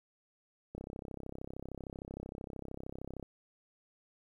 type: click train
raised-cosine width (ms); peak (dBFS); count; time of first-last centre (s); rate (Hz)
2; -29; 83; 0.75-3.227; 33.1
effects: 11-bit

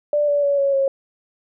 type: tone with pitch steps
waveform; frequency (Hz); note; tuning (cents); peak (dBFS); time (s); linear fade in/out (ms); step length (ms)
sine; 589 / 577.5 / 566.3 / 555.3 / 544.5; D5 / D5 / C#5 / C#5 / C#5; +5 / -29 / +37 / +3 / -31; -15; 0.13-0.88; 2; 150
effects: none

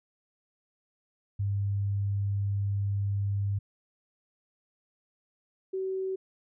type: tone pair in turn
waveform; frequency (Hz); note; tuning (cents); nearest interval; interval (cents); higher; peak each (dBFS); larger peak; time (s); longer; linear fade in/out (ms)
sine; 100 / 379.8; G2 / F#4; +35 / +45; octave + major seventh; 2310; second; -26 / -29; first; 1.39-3.59 / 5.73-6.16; first; 10
effects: none

